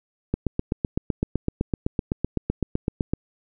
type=click train; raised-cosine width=3 ms; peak=-9 dBFS; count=23; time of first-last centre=0.34-3.135 s; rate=7.87 Hz; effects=none